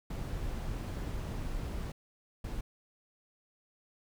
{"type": "noise bursts at uneven times", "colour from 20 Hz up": "brown", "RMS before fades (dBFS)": -37, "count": 2, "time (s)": [[0.1, 1.92], [2.44, 2.61]], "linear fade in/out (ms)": 5, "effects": []}